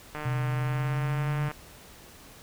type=click train; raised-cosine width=0.5 ms; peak=-21 dBFS; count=207; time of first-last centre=0.15-1.514 s; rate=151 Hz
type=tone with pitch glide; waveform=sine; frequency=127.6 to 143.23 Hz; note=C3 to D3; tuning=-43 to -43 cents; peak=-26 dBFS; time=0.25-1.49 s; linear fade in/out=5 ms; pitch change=+200 cents; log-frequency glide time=0.6-1.36 s
effects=pink hiss -50 dBFS RMS until 2.42 s